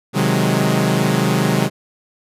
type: chord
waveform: sawtooth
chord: Ab dominant seventh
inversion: first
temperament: equal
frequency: 130.81 / 155.56 / 185 / 207.7 Hz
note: C3 / Eb3 / Gb3 / Ab3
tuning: 0 / 0 / 0 / 0 cents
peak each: -16 dBFS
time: 0.13-1.7 s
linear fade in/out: 50 ms
effects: resampled to 32000 Hz